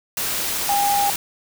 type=tone in noise; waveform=sine; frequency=808 Hz; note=G#5; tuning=48 cents flat; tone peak=-17 dBFS; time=0.69-1.1 s; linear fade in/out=2 ms; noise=white; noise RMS=-24 dBFS; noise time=0.17-1.16 s; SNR=+4 dB; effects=none